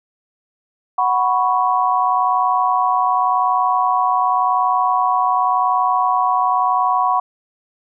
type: chord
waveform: sine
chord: F# suspended fourth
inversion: none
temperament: equal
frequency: 740 / 987.8 / 1108.7 Hz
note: F#5 / B5 / C#6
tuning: 0 / 0 / 0 cents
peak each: -18 dBFS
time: 0.98-7.2 s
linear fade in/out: 5 ms
effects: none